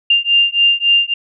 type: beating tone pair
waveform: sine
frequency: 2794 / 2797.6 Hz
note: F7 / F7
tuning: 0 / +2 cents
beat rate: 3.6 Hz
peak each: -13 dBFS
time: 0.1-1.14 s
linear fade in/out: 5 ms
effects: none